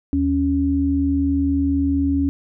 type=tone pair together; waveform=sine; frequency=77.78 / 277.5 Hz; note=D#2 / C#4; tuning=0 / +2 cents; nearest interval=octave + minor seventh; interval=2202 cents; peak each=-22 / -17 dBFS; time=0.13-2.29 s; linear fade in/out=0 ms; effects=none